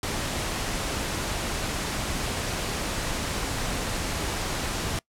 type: noise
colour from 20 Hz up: pink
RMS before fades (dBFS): -29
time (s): 0.03-4.99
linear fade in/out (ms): 2
effects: noise-tail reverb RT60 0.1 s tail -24 dB re dry + low-pass 10000 Hz 12 dB/octave

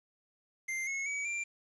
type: tone with pitch steps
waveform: square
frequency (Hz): 2093 / 2181 / 2272 / 2367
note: C7 / C#7 / C#7 / D7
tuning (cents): 0 / -29 / +42 / +13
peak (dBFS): -34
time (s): 0.68-1.44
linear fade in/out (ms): 10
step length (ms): 190
effects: resampled to 22050 Hz + 10-bit

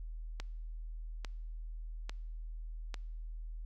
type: click train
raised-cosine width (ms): 0.2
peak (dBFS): -24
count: 4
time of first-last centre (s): 0.4-2.942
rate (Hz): 1.18
effects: noise-tail reverb RT60 0.9 s tail -24 dB re dry + added 40 Hz sine -40 dBFS peak until 3.65 s

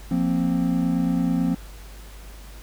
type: chord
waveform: triangle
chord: F suspended fourth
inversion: none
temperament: just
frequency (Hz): 174.61 / 232.8 / 261.9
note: F3 / Bb3 / C4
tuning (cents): 0 / -2 / +2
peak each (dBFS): -21 / -24 / -21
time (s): 0.11-1.55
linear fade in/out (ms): 5
effects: added 50 Hz sine -39 dBFS peak until 2.62 s + pink hiss -47 dBFS RMS until 2.62 s

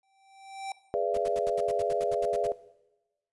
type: tone with exponential growth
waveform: square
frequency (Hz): 779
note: G5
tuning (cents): -11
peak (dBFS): -32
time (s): 0.03-0.72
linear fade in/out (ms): 2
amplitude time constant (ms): 150
type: chord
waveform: sine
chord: G# diminished seventh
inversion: none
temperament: equal with one note detuned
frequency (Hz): 415.3 / 493.9 / 587.3 / 680.9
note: G#4 / B4 / D5 / F5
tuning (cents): 0 / 0 / 0 / -44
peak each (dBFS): -31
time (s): 0.94-2.52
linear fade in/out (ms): 0
type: noise bursts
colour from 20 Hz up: pink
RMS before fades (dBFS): -43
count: 13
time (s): 1.14-2.472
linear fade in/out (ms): 5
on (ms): 36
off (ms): 72
effects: noise-tail reverb RT60 1.0 s tail -18 dB re dry + resampled to 24000 Hz

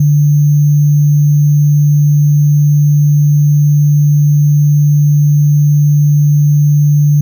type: tone with sample-and-hold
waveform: sine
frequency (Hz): 146.83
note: D3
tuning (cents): 0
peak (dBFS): -5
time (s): 0-7.21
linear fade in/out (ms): 5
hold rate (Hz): 6300
effects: none

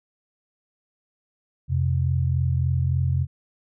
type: tone pair together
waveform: sine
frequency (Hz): 87.31 / 130.81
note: F2 / C3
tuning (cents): 0 / 0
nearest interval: perfect fifth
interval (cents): 700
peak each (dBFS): -22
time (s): 1.68-3.27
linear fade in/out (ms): 50
effects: none

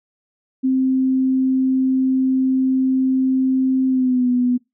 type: tone with pitch glide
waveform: sine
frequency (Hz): 261.6 to 247.6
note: C4 to B3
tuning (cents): 0 to +5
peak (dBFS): -14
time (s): 0.63-4.58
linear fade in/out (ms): 20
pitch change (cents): -95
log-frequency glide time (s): 3.88-4.29
effects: noise-tail reverb RT60 0.2 s tail -23 dB re dry

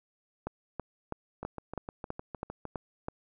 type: two click trains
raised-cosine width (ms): 1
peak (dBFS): -24 / -20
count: 9 / 9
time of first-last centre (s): 1.43-2.653 / 0.47-3.084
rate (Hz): 6.54 / 3.06
effects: none

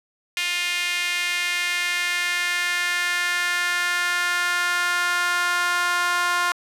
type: tone with high-pass filter sweep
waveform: sawtooth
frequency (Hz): 352.6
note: F4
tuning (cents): +17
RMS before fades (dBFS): -23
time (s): 0.37-6.52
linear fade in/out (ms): 0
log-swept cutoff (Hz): 2400 to 1200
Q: 2.7
effects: low-pass 12000 Hz 12 dB/octave

